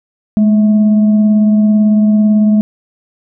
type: tone with frequency modulation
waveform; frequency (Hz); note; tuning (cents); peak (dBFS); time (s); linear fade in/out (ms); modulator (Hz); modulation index
sine; 211; G#3; +28; -6; 0.37-2.61; 0; 440; 0.23
effects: none